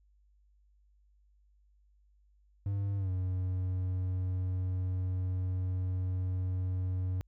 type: tone with pitch glide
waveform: triangle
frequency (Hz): 99.4 to 92.21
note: G2 to F#2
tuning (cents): +25 to -5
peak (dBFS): -28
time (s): 2.66-7.21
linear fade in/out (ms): 0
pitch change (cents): -130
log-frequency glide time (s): 2.97-3.1
effects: added 50 Hz sine -63 dBFS peak until 7.27 s